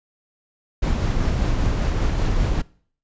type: noise with tremolo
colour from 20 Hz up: brown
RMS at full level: -19 dBFS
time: 0.82-2.62 s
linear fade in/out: 10 ms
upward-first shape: sine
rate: 5.1 Hz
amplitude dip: 25%
effects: noise-tail reverb RT60 0.5 s tail -22 dB re dry + resampled to 16000 Hz